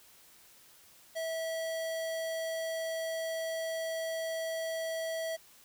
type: tone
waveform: square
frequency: 651 Hz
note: E5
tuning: 22 cents flat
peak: -34 dBFS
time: 1.15-5.37 s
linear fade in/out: 20 ms
effects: white hiss -59 dBFS RMS until 5.64 s